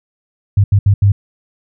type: tone bursts at uneven times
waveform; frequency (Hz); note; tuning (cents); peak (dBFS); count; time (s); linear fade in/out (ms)
sine; 100.2; G2; +38; -6; 4; 0.57-0.64 / 0.72-0.79 / 0.86-0.94 / 1.02-1.12; 5
effects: none